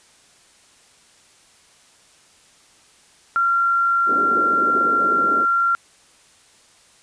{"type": "tone", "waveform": "sine", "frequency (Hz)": 1376, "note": "F6", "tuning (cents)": -26, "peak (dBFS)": -15, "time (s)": [3.36, 5.75], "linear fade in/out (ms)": 0}
{"type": "band-pass noise", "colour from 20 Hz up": "pink", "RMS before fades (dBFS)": -28, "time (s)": [4.06, 5.46], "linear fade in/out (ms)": 50, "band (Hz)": [270, 510], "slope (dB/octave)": 24}
{"effects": ["white hiss -53 dBFS RMS until 7.02 s", "resampled to 22050 Hz"]}